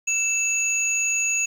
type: tone pair together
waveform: sine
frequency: 2643 / 6724 Hz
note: E7 / G#8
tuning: +4 / +20 cents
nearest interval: octave + major third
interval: 1616 cents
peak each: -22 / -22 dBFS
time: 0.07-1.46 s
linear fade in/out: 10 ms
effects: tanh soft clip ceiling -14 dBFS + 8-bit